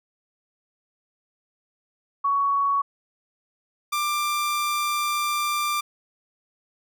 sine / sawtooth tone pair in turn, 1119 / 1185.5 Hz, C#6 / D6, +16 / +16 cents, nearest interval minor second, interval 100 cents, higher second, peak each -19 dBFS, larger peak neither, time 2.24-2.82 / 3.92-5.81 s, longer second, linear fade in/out 10 ms, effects none

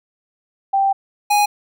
sine / square tone pair in turn, 784 / 827.2 Hz, G5 / G#5, 0 / -7 cents, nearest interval minor second, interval 93 cents, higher second, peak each -13 dBFS, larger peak neither, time 0.73-0.93 / 1.3-1.46 s, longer first, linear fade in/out 10 ms, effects none

